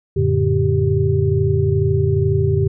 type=tone cluster; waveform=sine; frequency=90.1 / 112.4 / 144.3 / 390.5 Hz; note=F#2 / A2 / D3 / G4; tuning=-45 / +37 / -30 / -7 cents; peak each=-19 dBFS; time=0.16-2.68 s; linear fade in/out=10 ms; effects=none